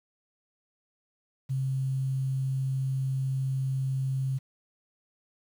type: tone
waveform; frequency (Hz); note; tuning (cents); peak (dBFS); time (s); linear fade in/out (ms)
sine; 133.1; C3; +30; -26; 1.49-4.39; 20
effects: 9-bit